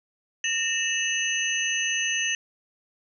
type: tone cluster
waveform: sine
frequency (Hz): 1836 / 2635 / 2905 / 6180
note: A#6 / E7 / F#7 / G8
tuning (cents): -27 / -1 / -32 / -26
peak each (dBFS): -29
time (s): 0.44-2.35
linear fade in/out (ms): 2
effects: none